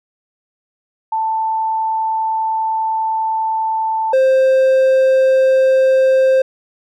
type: tone pair in turn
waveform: sine / triangle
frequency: 885 / 526.2 Hz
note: A5 / C5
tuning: +10 / +10 cents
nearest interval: major sixth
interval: 900 cents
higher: first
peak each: -15 / -7 dBFS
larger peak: second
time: 1.12-4.13 / 4.13-6.42 s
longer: first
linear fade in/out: 5 ms
effects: none